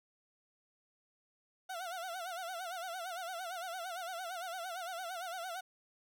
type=tone with vibrato; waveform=30% pulse; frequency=712 Hz; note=F5; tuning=33 cents sharp; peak=-37 dBFS; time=1.69-5.61 s; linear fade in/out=10 ms; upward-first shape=sine; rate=8.8 Hz; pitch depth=120 cents each way; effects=none